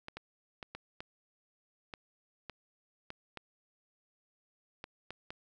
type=clicks; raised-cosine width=0.3 ms; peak=-26 dBFS; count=12; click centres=0.084 / 0.17 / 0.628 / 0.75 / 1.005 / 1.938 / 2.497 / 3.104 / 3.373 / 4.841 / 5.106 / 5.305 s; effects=none